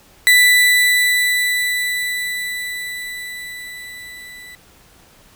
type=tone with level ramp; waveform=35% pulse; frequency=1981 Hz; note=B6; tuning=5 cents sharp; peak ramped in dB=-6 to -34 dBFS; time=0.27-4.55 s; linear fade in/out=0 ms; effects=pink hiss -49 dBFS RMS until 5.35 s